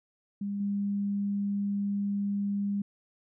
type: tone with level steps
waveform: sine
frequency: 201.4 Hz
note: G3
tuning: 47 cents sharp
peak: -30 / -27 dBFS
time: 0.41-2.82 s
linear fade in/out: 5 ms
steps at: 0.6 s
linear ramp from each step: 5 ms
effects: none